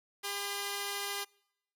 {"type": "tone pair together", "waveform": "5% pulse", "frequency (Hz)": [402.5, 1013], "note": ["G4", "B5"], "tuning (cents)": [46, 44], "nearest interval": "octave + major third", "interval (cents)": 1598, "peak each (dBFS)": [-25, -28], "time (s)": [0.23, 1.25], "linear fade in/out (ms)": 20, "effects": ["noise-tail reverb RT60 0.8 s tail -26 dB re dry"]}